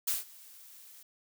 blue noise with ADSR envelope, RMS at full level -29 dBFS, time 0.07-1.03 s, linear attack 11 ms, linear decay 160 ms, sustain -24 dB, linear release 5 ms, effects none

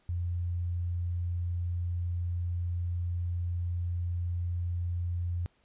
sine tone, 87.31 Hz, F2, in tune, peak -29 dBFS, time 0.09-5.46 s, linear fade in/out 0 ms, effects pink hiss -69 dBFS RMS until 5.64 s + resampled to 8000 Hz

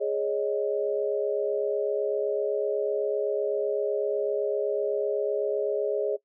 sine chord, Ab suspended fourth, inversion none, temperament equal, 415.3 / 554.4 / 622.3 Hz, Ab4 / Db5 / Eb5, 0 / 0 / 0 cents, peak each -27 / -29 / -31 dBFS, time 0-6.17 s, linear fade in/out 20 ms, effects noise-tail reverb RT60 0.1 s tail -20 dB re dry

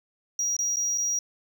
sine tone with dropouts, 5740 Hz, F8, 47 cents sharp, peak -21 dBFS, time 0.39-1.19 s, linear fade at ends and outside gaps 2 ms, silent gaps 0.566-0.589 / 0.76-0.768 / 0.977-0.981 s, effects tanh soft clip ceiling -23 dBFS

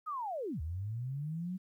sine linear two-way sweep, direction down then up, 1290 to 73.42 to 189.3 Hz, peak -35 dBFS, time 0.06-1.58 s, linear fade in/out 20 ms, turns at 0.61 s, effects 12-bit

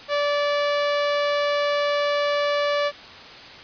sawtooth tone, 580 Hz, D5, 22 cents flat, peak -16 dBFS, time 0.08-2.92 s, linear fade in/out 50 ms, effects white hiss -41 dBFS RMS until 3.63 s + resampled to 11025 Hz

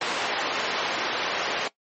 pink band-pass noise, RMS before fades -28 dBFS, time 0.01-1.68 s, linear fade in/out 5 ms, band 480 to 4100 Hz, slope 12 dB/octave, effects noise-tail reverb RT60 0.1 s tail -19 dB re dry + MP3 32 kbps

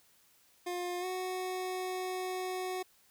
25% pulse tone with pitch glide, 355.2 to 369.6 Hz, F4 to F#4, +29 to -2 cents, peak -31 dBFS, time 0.66-2.83 s, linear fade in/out 10 ms, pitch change +69 cents, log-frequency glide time 1-1.05 s, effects white hiss -66 dBFS RMS until 3.1 s

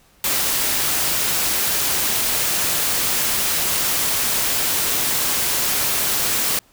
white noise, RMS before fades -20 dBFS, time 0.24-6.59 s, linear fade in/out 2 ms, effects pink hiss -55 dBFS RMS until 6.72 s

